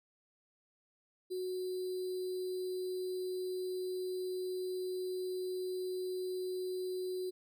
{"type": "tone with sample-and-hold", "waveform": "sine", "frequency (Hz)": 368.1, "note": "F#4", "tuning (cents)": -9, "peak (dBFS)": -35, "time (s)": [1.3, 7.31], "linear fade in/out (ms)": 20, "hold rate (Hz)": 4410, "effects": []}